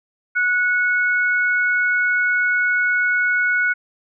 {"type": "tone pair together", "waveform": "sine", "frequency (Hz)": [1468.3, 2200], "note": ["F#6", "C#7"], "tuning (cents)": [-14, -14], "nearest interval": "perfect fifth", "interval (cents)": 700, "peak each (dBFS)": [-16, -23], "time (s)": [0.35, 3.74], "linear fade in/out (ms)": 20, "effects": []}